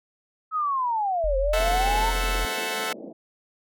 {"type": "linear two-way sweep", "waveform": "sine", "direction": "down then up", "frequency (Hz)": [1295, 524, 930], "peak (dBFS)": -22, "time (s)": [0.51, 2.13], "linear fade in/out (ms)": 50, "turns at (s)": 1.37}
{"type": "tone", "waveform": "sine", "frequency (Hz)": 43.63, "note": "F1", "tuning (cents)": -1, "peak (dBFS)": -24, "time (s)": [1.24, 2.45], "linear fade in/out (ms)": 0}
{"type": "chord", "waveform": "10% pulse", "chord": "F# half-diminished seventh", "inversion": "first", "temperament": "equal", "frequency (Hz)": [440, 523.3, 659.3, 740], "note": ["A4", "C5", "E5", "F#5"], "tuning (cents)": [0, 0, 0, 0], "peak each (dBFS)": [-22, -26, -25, -23], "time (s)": [1.53, 2.93], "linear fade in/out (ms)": 5}
{"type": "band-pass noise", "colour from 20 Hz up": "pink", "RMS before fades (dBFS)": -40, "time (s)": [1.58, 3.13], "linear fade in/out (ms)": 10, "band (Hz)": [190, 660], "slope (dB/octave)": 48}
{"effects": []}